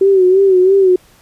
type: tone with vibrato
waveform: sine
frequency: 378.9 Hz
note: F#4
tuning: 41 cents sharp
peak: -6 dBFS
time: 0.01-0.96 s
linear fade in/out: 5 ms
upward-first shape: sine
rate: 3 Hz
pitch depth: 71 cents each way
effects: pink hiss -48 dBFS RMS until 1.21 s + resampled to 32000 Hz